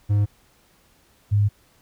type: tone pair in turn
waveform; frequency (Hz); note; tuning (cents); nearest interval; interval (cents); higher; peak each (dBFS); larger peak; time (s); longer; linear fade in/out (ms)
triangle / sine; 102.9 / 102.9; G#2 / G#2; -16 / -16; unison; 0; neither; -14 / -15; first; 0.09-0.26 / 1.31-1.49; second; 20
effects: pink hiss -59 dBFS RMS until 1.81 s